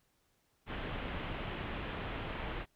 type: low-pass noise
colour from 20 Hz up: pink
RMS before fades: -40 dBFS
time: 0.66-2.66 s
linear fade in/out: 50 ms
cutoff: 3300 Hz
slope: 48 dB/octave
effects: pink hiss -75 dBFS RMS until 2.75 s